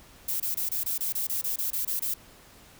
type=noise bursts; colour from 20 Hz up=violet; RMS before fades=-29 dBFS; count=13; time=0.28-2.14 s; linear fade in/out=5 ms; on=120 ms; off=25 ms; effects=pink hiss -53 dBFS RMS until 2.79 s